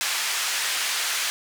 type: band-pass noise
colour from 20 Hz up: pink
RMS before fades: -26 dBFS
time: 0.01-1.3 s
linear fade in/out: 0 ms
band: 1600 to 10000 Hz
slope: 12 dB/octave
effects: none

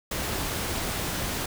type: noise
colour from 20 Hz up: pink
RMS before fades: -30 dBFS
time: 0.11-1.46 s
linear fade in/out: 5 ms
effects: none

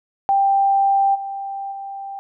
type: tone with level steps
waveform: sine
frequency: 788 Hz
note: G5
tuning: 9 cents sharp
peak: -13 / -25 / -28 dBFS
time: 0.29-2.19 s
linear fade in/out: 0 ms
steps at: 1.14 / 1.71 s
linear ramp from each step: 20 ms
effects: none

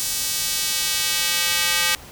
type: tone with high-pass filter sweep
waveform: square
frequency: 173.5 Hz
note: F3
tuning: 11 cents flat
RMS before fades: -22 dBFS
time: 0-1.95 s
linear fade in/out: 0 ms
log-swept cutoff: 5900 to 2100 Hz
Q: 0.82
effects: pink hiss -42 dBFS RMS until 2.11 s

